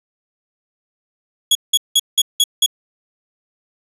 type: tone bursts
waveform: sawtooth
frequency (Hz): 3348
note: G#7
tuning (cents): +13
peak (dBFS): -7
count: 6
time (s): 1.51-2.662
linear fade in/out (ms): 5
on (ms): 42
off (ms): 180
effects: resampled to 32000 Hz